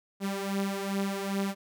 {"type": "beating tone pair", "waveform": "sawtooth", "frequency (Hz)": [196, 198.5], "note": ["G3", "G3"], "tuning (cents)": [0, 22], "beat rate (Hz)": 2.5, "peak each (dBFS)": [-27, -30], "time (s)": [0.2, 1.55], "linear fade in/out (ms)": 50, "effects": []}